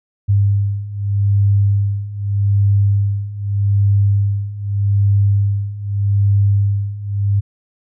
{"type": "beating tone pair", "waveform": "sine", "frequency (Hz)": [100, 100.82], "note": ["G2", "G2"], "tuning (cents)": [35, 49], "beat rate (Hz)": 0.82, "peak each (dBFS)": [-17, -14], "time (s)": [0.28, 7.41], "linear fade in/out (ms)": 20, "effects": []}